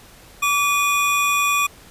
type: tone pair together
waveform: square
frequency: 1150.8 / 2461 Hz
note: D6 / D#7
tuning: -36 / -20 cents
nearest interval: octave + minor second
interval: 1316 cents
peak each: -20 dBFS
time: 0.42-1.67 s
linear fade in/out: 10 ms
effects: pink hiss -46 dBFS RMS until 1.9 s + resampled to 32000 Hz